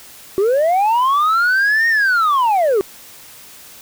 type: linear two-way sweep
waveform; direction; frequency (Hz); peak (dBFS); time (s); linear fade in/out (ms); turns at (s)
sine; up then down; 370 to 1864.7 to 370; -9; 0.38-2.81; 0; 1.88
effects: tanh soft clip ceiling -11 dBFS + white hiss -40 dBFS RMS until 3.81 s